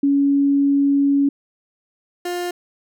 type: tone pair in turn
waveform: sine / 30% pulse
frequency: 280.5 / 353.4 Hz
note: C#4 / F4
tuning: +21 / +21 cents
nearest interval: major third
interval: 400 cents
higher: second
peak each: -13 / -20 dBFS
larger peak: first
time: 0.03-1.29 / 2.25-2.51 s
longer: first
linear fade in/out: 5 ms
effects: none